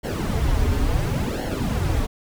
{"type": "noise with flanger", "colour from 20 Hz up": "brown", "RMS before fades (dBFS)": -22, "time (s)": [0.03, 2.07], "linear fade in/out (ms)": 20, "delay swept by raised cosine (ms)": [0.81, 6.11], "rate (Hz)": 0.71, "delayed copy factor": -0.8, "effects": []}